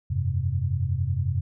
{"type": "chord", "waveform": "sine", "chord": "F suspended second", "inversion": "none", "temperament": "just", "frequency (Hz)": [87.31, 98.22, 130.96], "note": ["F2", "G2", "C3"], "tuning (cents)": [0, 4, 2], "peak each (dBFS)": [-27, -27, -27], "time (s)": [0.1, 1.41], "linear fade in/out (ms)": 10, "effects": []}